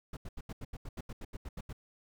brown noise bursts, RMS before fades -41 dBFS, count 14, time 0.13-1.729 s, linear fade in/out 5 ms, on 39 ms, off 81 ms, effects none

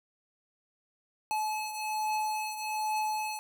square beating tone pair, 859 / 860.2 Hz, A5 / A5, -42 / -39 cents, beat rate 1.2 Hz, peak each -32 / -38 dBFS, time 1.31-3.39 s, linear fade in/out 0 ms, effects none

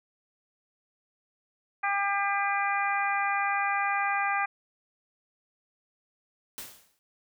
harmonic tone, 400.1 Hz, G4, 35 cents sharp, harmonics 2 / 3 / 4 / 5 / 6, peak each -29 / -31 / -32 / -33 / -34 dBFS, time 1.83-4.46 s, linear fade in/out 10 ms
white noise with exponential decay, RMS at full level -37 dBFS, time 6.58-6.99 s, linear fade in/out 0 ms, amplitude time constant 89 ms
effects none

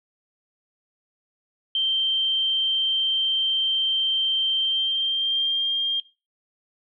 sine tone with pitch glide, 3136 to 3204 Hz, G7 to G7, 0 to +37 cents, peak -20 dBFS, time 1.75-6 s, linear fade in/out 2 ms, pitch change +37 cents, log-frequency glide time 4.58-5.72 s, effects noise-tail reverb RT60 0.3 s tail -19 dB re dry

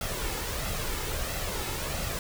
pink noise with flanger, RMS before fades -32 dBFS, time 0.01-2.19 s, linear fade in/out 2 ms, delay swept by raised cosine 1.5 to 2.34 ms, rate 1.5 Hz, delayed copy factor +0.5, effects none

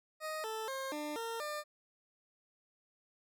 20% pulse tone with pitch steps, 624 / 440.3 / 534 / 299 / 458 / 600 Hz, D#5 / A4 / C5 / D4 / A#4 / D5, +5 / +1 / +35 / +31 / -31 / +37 cents, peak -33 dBFS, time 0.2-1.64 s, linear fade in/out 50 ms, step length 240 ms, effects none

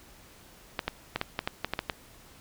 clicks, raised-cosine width 0.3 ms, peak -12 dBFS, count 10, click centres 0.792 / 0.88 / 1.16 / 1.214 / 1.391 / 1.475 / 1.646 / 1.736 / 1.791 / 1.898 s, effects pink hiss -54 dBFS RMS until 2.4 s

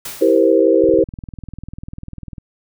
white noise with exponential decay, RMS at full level -26 dBFS, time 0.05-0.61 s, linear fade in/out 5 ms, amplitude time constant 120 ms
sine chord, C dominant seventh, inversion first, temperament just, 327 / 392.4 / 470.9 / 523.3 Hz, E4 / G4 / Bb4 / C5, -14 / +2 / +18 / 0 cents, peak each -15 dBFS, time 0.21-1.04 s, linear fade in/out 10 ms
click train, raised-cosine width 5 ms, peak -18 dBFS, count 32, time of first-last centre 0.84-2.382 s, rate 20.1 Hz
effects none

